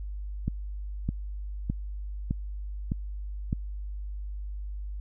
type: click train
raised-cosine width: 5 ms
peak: -15 dBFS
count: 6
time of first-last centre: 0.48-3.529 s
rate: 1.64 Hz
effects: added 50 Hz sine -33 dBFS peak until 5 s